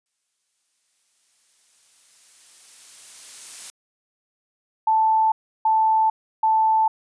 blue noise with exponential growth, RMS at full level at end -33 dBFS, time 0.06-3.7 s, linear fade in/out 0 ms, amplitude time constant 790 ms
sine tone bursts, 880 Hz, A5, in tune, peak -15 dBFS, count 3, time 4.87-6.88 s, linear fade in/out 5 ms, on 450 ms, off 330 ms
effects resampled to 22050 Hz

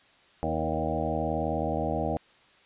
harmonic tone with a mistuned harmonic, 79 Hz, D#2, 27 cents sharp, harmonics 1 / 2 / 3 / 4 / 6 / 7 / 8 / 9 / 10, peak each -35 / -35 / -35 / -35 / -35 / -35 / -35 / -35 / -35 dBFS, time 0.43-2.17 s, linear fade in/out 0 ms, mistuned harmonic 7, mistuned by +21 cents, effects white hiss -59 dBFS RMS until 2.65 s + resampled to 8000 Hz

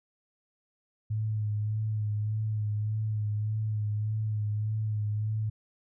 sine tone with vibrato, 106.9 Hz, A2, 49 cents flat, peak -27 dBFS, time 1.1-5.5 s, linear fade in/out 10 ms, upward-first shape sine, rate 1.7 Hz, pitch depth 32 cents each way, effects none

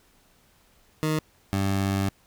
20% pulse tone pair in turn, 155.56 / 97.74 Hz, D#3 / G2, 0 / -5 cents, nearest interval minor sixth, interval 805 cents, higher first, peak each -18 dBFS, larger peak neither, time 1.03-1.19 / 1.53-2.09 s, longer second, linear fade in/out 0 ms, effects pink hiss -61 dBFS RMS until 2.26 s

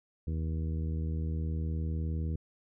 harmonic tone, 79.7 Hz, D#2, 42 cents sharp, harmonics 1 / 2 / 3 / 4 / 5 / 6, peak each -31 / -37 / -44 / -46 / -51 / -51 dBFS, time 0.27-2.36 s, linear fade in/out 5 ms, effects none

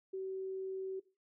sine tone, 380.9 Hz, G4, 50 cents flat, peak -37 dBFS, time 0.13-1 s, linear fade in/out 10 ms, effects noise-tail reverb RT60 0.3 s tail -18 dB re dry

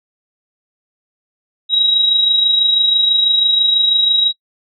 sine tone with amplitude modulation, 3835 Hz, A#7, 48 cents sharp, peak -8 dBFS, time 1.69-4.33 s, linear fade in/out 50 ms, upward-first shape sine, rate 26.1 Hz, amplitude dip 45%, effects noise-tail reverb RT60 0.1 s tail -26 dB re dry

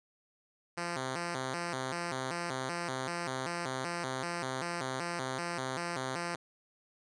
5% pulse tone with vibrato, 150.2 Hz, D3, 39 cents sharp, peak -23 dBFS, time 0.77-6.36 s, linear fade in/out 10 ms, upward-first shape square, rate 2.6 Hz, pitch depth 240 cents each way, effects resampled to 22050 Hz

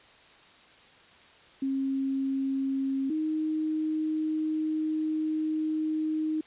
sine tone pair in turn, 270 / 311.8 Hz, C#4 / D#4, -45 / +4 cents, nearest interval major second, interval 249 cents, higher second, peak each -26 dBFS, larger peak neither, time 1.62-3.1 / 3.1-6.41 s, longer second, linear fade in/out 5 ms, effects white hiss -55 dBFS RMS until 6.46 s + resampled to 8000 Hz

